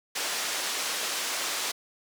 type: band-pass noise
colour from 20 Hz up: white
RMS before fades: -31 dBFS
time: 0.15-1.72 s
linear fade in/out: 10 ms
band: 380 to 7000 Hz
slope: 12 dB/octave
effects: none